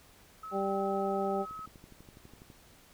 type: tone with pitch glide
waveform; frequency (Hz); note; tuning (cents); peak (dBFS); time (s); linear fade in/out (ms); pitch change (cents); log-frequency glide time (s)
sine; 1291 to 1282.8; E6 to E6; -37 to -48; -40; 0.43-1.66; 5; -11; 0.55-1.36
type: harmonic tone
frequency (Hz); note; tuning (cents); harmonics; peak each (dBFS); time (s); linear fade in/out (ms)
196; G3; 0; 1 / 2 / 3 / 4; -36 / -33 / -36 / -34; 0.51-1.46; 50
type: click train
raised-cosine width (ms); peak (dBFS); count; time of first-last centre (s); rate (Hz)
3; -39; 13; 1.51-2.502; 12.1
effects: pink hiss -59 dBFS RMS until 2.93 s